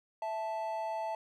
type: tone pair together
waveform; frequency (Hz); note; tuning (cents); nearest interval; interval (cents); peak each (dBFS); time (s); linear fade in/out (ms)
triangle; 659.3 / 876.5; E5 / A5; 0 / -7; perfect fourth; 493; -35 / -34; 0.22-1.15; 2
effects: none